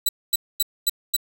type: tone bursts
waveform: 15% pulse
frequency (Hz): 3951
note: B7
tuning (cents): 0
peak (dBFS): -10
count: 5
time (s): 0.06-1.165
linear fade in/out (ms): 5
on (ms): 29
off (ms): 240
effects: none